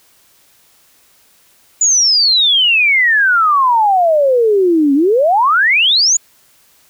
sine exponential two-way sweep, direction down then up, 7040 to 270.1 to 7040 Hz, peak -8 dBFS, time 1.81-6.17 s, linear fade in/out 5 ms, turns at 4.94 s, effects white hiss -51 dBFS RMS until 6.89 s

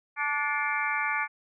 harmonic tone with a mistuned harmonic, 290.7 Hz, D4, 18 cents flat, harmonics 3 / 4 / 5 / 6 / 7 / 8, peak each -33 / -33 / -33 / -33 / -33 / -33 dBFS, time 0.16-1.28 s, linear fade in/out 50 ms, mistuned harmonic 7, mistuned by +73 cents, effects none

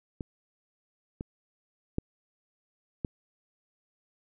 clicks, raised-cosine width 3 ms, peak -22 / -22 / -15 / -17 dBFS, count 4, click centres 0.208 / 1.209 / 1.984 / 3.048 s, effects none

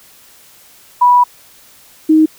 sine tone pair in turn, 980 / 313.4 Hz, B5 / D#4, -14 / +13 cents, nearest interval octave + minor sixth, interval 1973 cents, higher first, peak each -5 dBFS, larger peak neither, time 1.01-1.24 / 2.09-2.26 s, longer first, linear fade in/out 10 ms, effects white hiss -44 dBFS RMS until 2.38 s

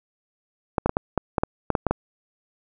clicks, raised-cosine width 1 ms, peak -6 dBFS, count 11, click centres 0.782 / 0.86 / 0.894 / 0.969 / 1.177 / 1.382 / 1.435 / 1.703 / 1.752 / 1.867 / 1.91 s, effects none

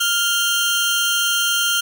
sawtooth tone pair together, 1400 / 3143 Hz, F6 / G7, +4 / +4 cents, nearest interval octave + major second, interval 1400 cents, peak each -16 dBFS, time 0-1.81 s, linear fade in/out 10 ms, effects 8-bit

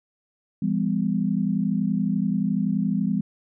sine tone cluster, 170 / 201.7 / 251 Hz, F3 / G3 / B3, -46 / +50 / +28 cents, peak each -26 / -23 / -27 dBFS, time 0.62-3.21 s, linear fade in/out 5 ms, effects none

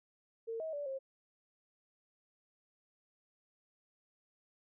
sine tone with pitch steps, 454.6 / 638 / 579 / 536 Hz, A#4 / D#5 / D5 / C5, -43 / +43 / -25 / +42 cents, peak -37 dBFS, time 0.47-0.99 s, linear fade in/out 20 ms, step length 130 ms, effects none

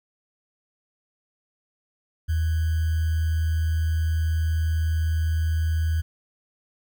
sine tone with sample-and-hold, 80.3 Hz, E2, 45 cents flat, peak -20 dBFS, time 2.28-6.02 s, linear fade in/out 20 ms, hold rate 1575 Hz, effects none

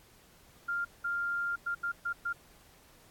sine tone bursts at uneven times, 1396.9 Hz, F6, in tune, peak -30 dBFS, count 6, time 0.68-0.85 / 1.04-1.56 / 1.66-1.75 / 1.83-1.92 / 2.05-2.13 / 2.25-2.33 s, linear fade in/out 10 ms, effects pink hiss -60 dBFS RMS until 3.1 s + AAC 64 kbps

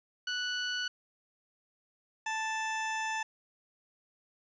20% pulse tone pair in turn, 1480 / 880 Hz, F#6 / A5, 0 / 0 cents, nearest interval major sixth, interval 900 cents, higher first, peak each -27 dBFS, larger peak neither, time 0.27-0.88 / 2.26-3.23 s, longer second, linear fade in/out 5 ms, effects resampled to 16000 Hz + 10-bit

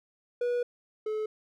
triangle tone pair in turn, 485.7 / 430.7 Hz, B4 / A4, -29 / -37 cents, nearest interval major second, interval 208 cents, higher first, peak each -24 / -27 dBFS, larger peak first, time 0.41-0.63 / 1.06-1.26 s, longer first, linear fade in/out 5 ms, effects none

